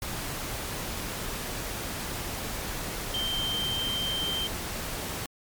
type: tone in noise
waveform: sine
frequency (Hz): 3136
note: G7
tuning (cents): 0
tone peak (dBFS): -28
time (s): 3.14-4.47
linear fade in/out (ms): 2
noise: pink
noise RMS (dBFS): -34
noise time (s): 0.02-5.26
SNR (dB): +3
effects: MP3 96 kbps